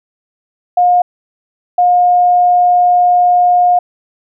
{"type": "tone bursts at uneven times", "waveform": "sine", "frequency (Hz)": 714, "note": "F5", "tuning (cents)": 38, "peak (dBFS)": -6, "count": 2, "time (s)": [[0.77, 1.02], [1.78, 3.79]], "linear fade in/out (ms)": 5, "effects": []}